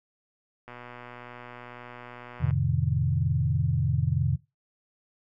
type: click train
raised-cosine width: 0.5 ms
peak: -28 dBFS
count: 224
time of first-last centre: 0.68-2.508 s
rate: 122 Hz
type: chord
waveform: sine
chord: F dominant seventh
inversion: none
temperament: equal with one note detuned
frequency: 87.31 / 110 / 130.81 / 153.95 Hz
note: F2 / A2 / C3 / Eb3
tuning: 0 / 0 / 0 / -18 cents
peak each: -29 / -30 / -26 / -28 dBFS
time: 2.4-4.37 s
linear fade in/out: 20 ms
effects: noise-tail reverb RT60 0.2 s tail -17 dB re dry